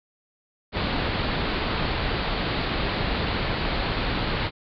pink low-pass noise, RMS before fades -26 dBFS, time 0.72-4.51 s, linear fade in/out 50 ms, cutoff 4600 Hz, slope 96 dB/octave, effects none

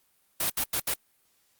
white noise bursts at uneven times, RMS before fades -27 dBFS, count 4, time 0.4-0.5 / 0.57-0.64 / 0.73-0.8 / 0.87-0.94 s, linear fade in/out 5 ms, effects white hiss -68 dBFS RMS until 1.59 s + Opus 32 kbps

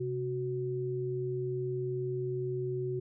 sine tone pair together, 130.81 / 370 Hz, C3 / F#4, 0 / 0 cents, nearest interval octave + tritone, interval 1800 cents, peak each -35 / -33 dBFS, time 0-3 s, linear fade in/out 10 ms, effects none

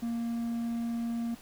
triangle tone, 233.1 Hz, A#3, in tune, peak -28 dBFS, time 0.02-1.35 s, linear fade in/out 10 ms, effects pink hiss -53 dBFS RMS until 1.41 s

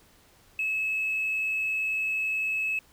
sine tone with hard clipping, 2589 Hz, E7, 32 cents flat, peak -26 dBFS, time 0.59-2.79 s, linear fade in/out 2 ms, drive 1 dB, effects pink hiss -59 dBFS RMS until 2.92 s

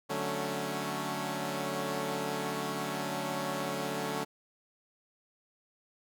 10% pulse chord, D major seventh, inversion none, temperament equal, 146.83 / 185 / 220 / 277.2 Hz, D3 / F#3 / A3 / C#4, 0 / 0 / 0 / 0 cents, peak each -30 dBFS, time 0.09-4.25 s, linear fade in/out 20 ms, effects none

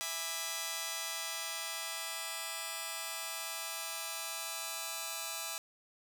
5% pulse chord, E dominant seventh, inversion none, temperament just, 659.3 / 824.1 / 988.9 / 1186.7 Hz, E5 / G#5 / B5 / D6, 0 / -14 / +2 / +18 cents, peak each -31 / -32 / -33 / -31 dBFS, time 0.01-5.58 s, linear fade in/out 0 ms, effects none

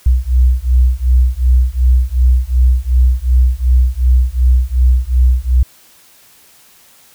sine beating tone pair, 61.3 / 64 Hz, B1 / C2, -12 / -38 cents, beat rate 2.7 Hz, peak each -11 dBFS, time 0.06-5.63 s, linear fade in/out 5 ms, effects white hiss -46 dBFS RMS until 7.14 s

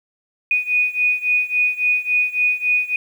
sine beating tone pair, 2475 / 2478.6 Hz, D#7 / D#7, -10 / -7 cents, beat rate 3.6 Hz, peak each -18 / -20 dBFS, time 0.51-2.96 s, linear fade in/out 2 ms, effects 8-bit

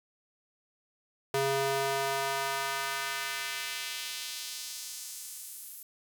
square tone with high-pass filter sweep, 136.9 Hz, C#3, 21 cents flat, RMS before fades -34 dBFS, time 1.34-5.83 s, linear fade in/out 2 ms, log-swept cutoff 360 to 12000 Hz, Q 1.1, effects 9-bit

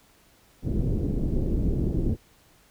pink low-pass noise, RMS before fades -25 dBFS, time 0.62-2.17 s, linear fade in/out 50 ms, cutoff 380 Hz, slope 24 dB/octave, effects pink hiss -59 dBFS RMS until 2.7 s

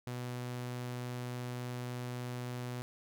sawtooth tone, 123.47 Hz, B2, in tune, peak -34 dBFS, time 0.07-2.82 s, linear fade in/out 0 ms, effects none

